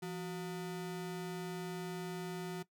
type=ring-modulated tone; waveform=square; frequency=270 Hz; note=C#4; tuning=45 cents flat; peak=-37 dBFS; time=0.02-2.63 s; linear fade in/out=10 ms; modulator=100 Hz; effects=noise-tail reverb RT60 0.1 s tail -18 dB re dry